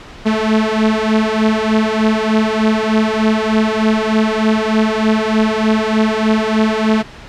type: beating tone pair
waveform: sawtooth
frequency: 216.6 / 219.9 Hz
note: A3 / A3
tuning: -27 / -1 cents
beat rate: 3.3 Hz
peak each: -11 dBFS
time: 0.25-7.03 s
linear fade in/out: 20 ms
effects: pink hiss -35 dBFS RMS until 7.28 s + low-pass 4000 Hz 12 dB/octave